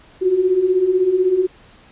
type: beating tone pair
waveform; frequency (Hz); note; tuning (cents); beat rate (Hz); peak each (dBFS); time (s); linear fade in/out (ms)
sine; 356.2 / 372.2; F4 / F#4; +34 / +10; 16; -20 / -14; 0.21-1.47; 20
effects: pink hiss -48 dBFS RMS until 1.91 s + resampled to 8000 Hz